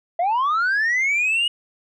sine linear sweep, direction up, 659.3 to 2905 Hz, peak -15 dBFS, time 0.19-1.48 s, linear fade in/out 5 ms, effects tanh soft clip ceiling -16 dBFS

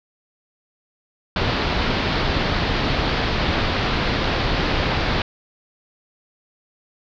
pink low-pass noise, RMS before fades -21 dBFS, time 1.36-5.22 s, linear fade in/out 2 ms, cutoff 4700 Hz, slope 48 dB/octave, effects none

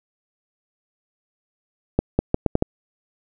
accelerating click train, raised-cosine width 2 ms, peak -3 dBFS, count 6, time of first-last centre 1.99-2.624 s, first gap 200 ms, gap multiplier 0.77, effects none

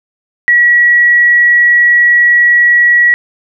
sine tone, 1925 Hz, B6, 45 cents flat, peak -4 dBFS, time 0.48-3.14 s, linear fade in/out 0 ms, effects none

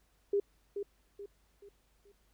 sine tone with echo, 403.2 Hz, G4, 49 cents sharp, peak -26 dBFS, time 0.33-0.4 s, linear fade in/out 5 ms, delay 430 ms, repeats 4, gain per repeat -8 dB, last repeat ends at 2.12 s, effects added 50 Hz sine -70 dBFS peak until 2.33 s + pink hiss -73 dBFS RMS until 2.33 s

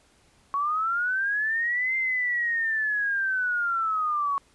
sine linear two-way sweep, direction up then down, 1106 to 2093 to 1106 Hz, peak -23 dBFS, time 0.54-4.38 s, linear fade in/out 0 ms, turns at 1.96 s, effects pink hiss -61 dBFS RMS until 4.54 s + resampled to 24000 Hz

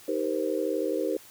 sine chord, C minor seventh, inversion first, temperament just, 314 / 392.4 / 470.9 / 523.3 Hz, Eb4 / G4 / Bb4 / C5, +16 / +2 / +18 / 0 cents, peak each -31 dBFS, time 0.08-1.17 s, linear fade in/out 5 ms, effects white hiss -51 dBFS RMS until 1.3 s

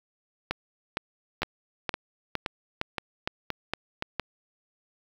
two click trains, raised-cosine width 0.3 ms, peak -11 / -13 dBFS, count 9 / 6, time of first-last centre 0.51-4.197 / 1.42-4.024 s, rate 2.17 / 1.92 Hz, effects 7-bit

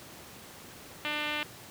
5% pulse tone with low-pass filter, 298.8 Hz, D4, 30 cents sharp, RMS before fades -33 dBFS, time 1.05-1.43 s, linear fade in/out 0 ms, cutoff 3000 Hz, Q 2, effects pink hiss -48 dBFS RMS until 1.7 s + high-pass 100 Hz 12 dB/octave

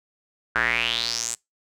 square tone with band-pass filter sweep, 58.3 Hz, A#1, 1 cent sharp, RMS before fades -25 dBFS, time 0.55-1.35 s, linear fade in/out 5 ms, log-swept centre 1500 to 8000 Hz, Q 5.6, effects noise-tail reverb RT60 0.2 s tail -26 dB re dry

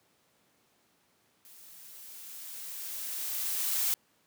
blue noise with level ramp, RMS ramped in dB -54 to -28 dBFS, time 1.45-3.94 s, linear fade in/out 0 ms, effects pink hiss -69 dBFS RMS until 4.26 s + high-pass 150 Hz 12 dB/octave

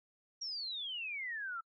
sine exponential sweep, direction down, 5700 to 1307 Hz, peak -38 dBFS, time 0.41-1.61 s, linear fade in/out 10 ms, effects noise-tail reverb RT60 0.1 s tail -26 dB re dry

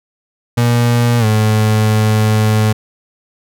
35% pulse tone with pitch glide, 119.3 to 108.14 Hz, A#2 to A2, +41 to -30 cents, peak -8 dBFS, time 0.57-2.73 s, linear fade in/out 10 ms, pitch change -171 cents, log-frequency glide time 1.19-1.25 s, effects none

